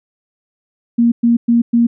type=tone bursts; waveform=sine; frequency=235 Hz; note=A#3; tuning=14 cents sharp; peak=-8 dBFS; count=4; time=0.98-1.87 s; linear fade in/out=10 ms; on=140 ms; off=110 ms; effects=none